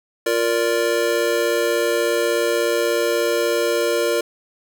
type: chord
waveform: square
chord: Bb major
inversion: second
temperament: just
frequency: 349.6 / 466.2 / 582.7 Hz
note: F4 / Bb4 / D5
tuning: +2 / 0 / -14 cents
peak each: -24 / -21 / -23 dBFS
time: 0.26-4.21 s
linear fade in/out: 5 ms
effects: none